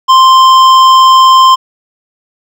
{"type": "tone with hard clipping", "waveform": "triangle", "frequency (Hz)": 1046, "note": "C6", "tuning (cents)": -1, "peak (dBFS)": -3, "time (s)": [0.08, 1.56], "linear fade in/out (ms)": 20, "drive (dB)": 14, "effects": []}